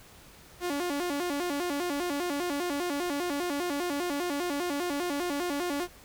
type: tone with vibrato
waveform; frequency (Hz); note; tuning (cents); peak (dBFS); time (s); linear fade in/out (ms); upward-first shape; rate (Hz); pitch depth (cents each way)
sawtooth; 317.9; D#4; +37; -25; 0.6-5.88; 50; square; 5; 190
effects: pink hiss -53 dBFS RMS until 6.04 s